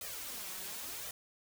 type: noise with flanger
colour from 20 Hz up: white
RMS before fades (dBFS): -43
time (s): 0.01-1.11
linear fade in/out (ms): 2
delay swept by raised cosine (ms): 1.6 to 5.4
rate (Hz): 0.91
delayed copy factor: +0.7
effects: none